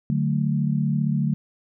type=chord; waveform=sine; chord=D major; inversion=none; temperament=equal; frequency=146.83 / 185 / 220 Hz; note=D3 / F#3 / A3; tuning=0 / 0 / 0 cents; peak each=-22 / -26 / -25 dBFS; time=0.1-1.34 s; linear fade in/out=0 ms; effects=none